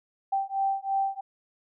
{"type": "beating tone pair", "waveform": "sine", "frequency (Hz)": [780, 783], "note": ["G5", "G5"], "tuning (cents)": [-9, -2], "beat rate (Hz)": 3, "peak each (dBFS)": -28, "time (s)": [0.32, 1.21], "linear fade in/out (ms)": 10, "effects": []}